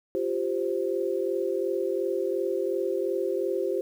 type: chord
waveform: sine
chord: F suspended second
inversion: none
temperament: equal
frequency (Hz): 349.2 / 392 / 523.3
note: F4 / G4 / C5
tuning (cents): 0 / 0 / 0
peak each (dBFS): -30 / -28 / -30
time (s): 0.15-3.81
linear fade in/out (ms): 0
effects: 9-bit